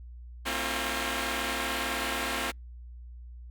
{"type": "tone cluster", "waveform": "5% pulse", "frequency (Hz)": [229.3, 267.5, 326.6, 353.5], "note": ["A#3", "C4", "E4", "F4"], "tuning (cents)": [-28, 38, -16, 21], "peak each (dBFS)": [-24, -22, -27, -24], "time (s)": [0.45, 2.52], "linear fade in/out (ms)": 20, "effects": ["added 60 Hz sine -42 dBFS peak until 3.5 s", "Opus 48 kbps"]}